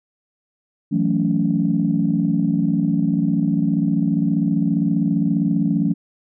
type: chord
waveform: sine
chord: F# minor seventh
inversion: third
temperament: equal with one note detuned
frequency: 164.81 / 185 / 220 / 281.9 Hz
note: E3 / F#3 / A3 / C#4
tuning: 0 / 0 / 0 / +29 cents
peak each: -21 dBFS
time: 0.91-5.94 s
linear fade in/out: 20 ms
effects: tanh soft clip ceiling -6 dBFS